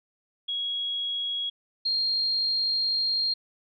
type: tone pair in turn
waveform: sine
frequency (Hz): 3318 / 4216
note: G#7 / C8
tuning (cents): -2 / +12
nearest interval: major third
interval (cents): 414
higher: second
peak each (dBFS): -27 / -23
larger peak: second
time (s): 0.48-1.5 / 1.85-3.34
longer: second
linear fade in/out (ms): 10
effects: none